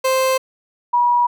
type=tone pair in turn; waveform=30% pulse / sine; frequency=523.3 / 965.9 Hz; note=C5 / B5; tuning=0 / -39 cents; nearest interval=major seventh; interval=1061 cents; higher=second; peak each=-12 / -12 dBFS; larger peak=neither; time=0.04-0.38 / 0.93-1.27 s; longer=neither; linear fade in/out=10 ms; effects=none